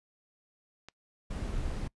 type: click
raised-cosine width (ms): 0.2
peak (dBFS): -28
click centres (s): 0.886
type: noise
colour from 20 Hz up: brown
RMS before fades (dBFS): -34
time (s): 1.3-1.88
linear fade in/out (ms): 10
effects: noise-tail reverb RT60 0.1 s tail -24 dB re dry + resampled to 24000 Hz